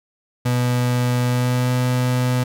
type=tone with pitch glide; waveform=35% pulse; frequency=123.47 to 125.48 Hz; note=B2 to B2; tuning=0 to +28 cents; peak=-15 dBFS; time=0.45-2.44 s; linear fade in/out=10 ms; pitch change=+28 cents; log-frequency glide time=1.26-1.73 s; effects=none